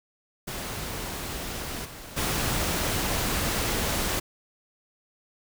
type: noise with level steps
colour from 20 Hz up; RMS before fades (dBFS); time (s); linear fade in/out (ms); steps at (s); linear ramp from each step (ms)
pink; -34 / -42 / -27; 0.47-4.2; 10; 1.84 / 2.16; 20
effects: none